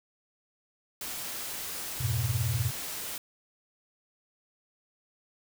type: noise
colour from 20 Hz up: white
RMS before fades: -37 dBFS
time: 1.01-3.18 s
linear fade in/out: 2 ms
type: chord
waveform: sine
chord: F diminished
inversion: none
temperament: equal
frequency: 87.31 / 103.83 / 123.47 Hz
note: F2 / Ab2 / Cb3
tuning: 0 / 0 / 0 cents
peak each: -35 / -31 / -29 dBFS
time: 2-2.71 s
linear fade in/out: 10 ms
effects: none